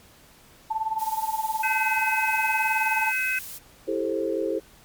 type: tone with tremolo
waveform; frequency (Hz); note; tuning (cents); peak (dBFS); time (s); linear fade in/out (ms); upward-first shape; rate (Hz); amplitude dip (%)
sine; 880; A5; 0; -21; 0.7-3.12; 10; sine; 19; 80
type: noise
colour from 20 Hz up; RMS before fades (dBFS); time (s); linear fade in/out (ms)
blue; -38; 0.98-3.59; 20
type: harmonic tone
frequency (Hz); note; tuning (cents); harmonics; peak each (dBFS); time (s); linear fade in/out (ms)
511; C5; -41; 3 / 4 / 5; -27 / -33 / -25; 1.63-3.39; 5
type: chord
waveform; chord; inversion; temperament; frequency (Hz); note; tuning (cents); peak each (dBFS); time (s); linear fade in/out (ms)
sine; A minor seventh; second; just; 330 / 396 / 440 / 528; E4 / G4 / A4 / C5; +2 / +18 / 0 / +16; -29; 3.87-4.6; 20
effects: pink hiss -53 dBFS RMS until 4.84 s + MP3 96 kbps